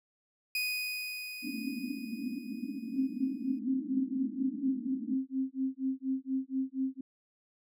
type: tone with exponential decay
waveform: 30% pulse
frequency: 2489 Hz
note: D#7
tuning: in tune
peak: -27 dBFS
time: 0.55-3.59 s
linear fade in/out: 2 ms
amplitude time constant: 660 ms
type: band-pass noise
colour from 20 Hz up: pink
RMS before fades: -38 dBFS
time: 1.42-5.18 s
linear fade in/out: 50 ms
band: 210 to 300 Hz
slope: 96 dB/octave
type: tone with tremolo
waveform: sine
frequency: 264.6 Hz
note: C4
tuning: 20 cents sharp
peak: -27 dBFS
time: 2.96-7.01 s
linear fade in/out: 5 ms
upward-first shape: sine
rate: 4.2 Hz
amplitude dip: 100%
effects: none